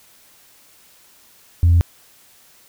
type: tone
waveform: sine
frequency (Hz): 85.4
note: F2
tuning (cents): -38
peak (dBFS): -8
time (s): 1.63-1.81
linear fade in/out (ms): 0
effects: tanh soft clip ceiling -7 dBFS + white hiss -51 dBFS RMS until 2.68 s